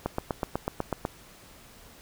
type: click train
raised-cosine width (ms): 1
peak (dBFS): -13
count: 9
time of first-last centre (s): 0.06-1.051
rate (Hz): 8.07
effects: pink hiss -52 dBFS RMS until 2.01 s